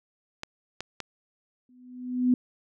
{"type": "clicks", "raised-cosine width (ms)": 0.2, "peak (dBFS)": -16, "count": 3, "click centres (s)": [0.434, 0.806, 1.003]}
{"type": "tone with exponential growth", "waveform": "sine", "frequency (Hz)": 250, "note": "B3", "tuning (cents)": 21, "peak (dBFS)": -16, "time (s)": [1.69, 2.34], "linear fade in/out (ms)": 2, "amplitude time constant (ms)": 140}
{"effects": []}